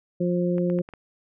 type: harmonic tone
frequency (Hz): 176.7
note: F3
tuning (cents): +21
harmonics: 1 / 2 / 3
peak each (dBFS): -23 / -26 / -28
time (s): 0.2-0.82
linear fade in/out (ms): 10
type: clicks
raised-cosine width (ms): 0.5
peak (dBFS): -26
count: 5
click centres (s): 0.582 / 0.7 / 0.788 / 0.889 / 0.937
effects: none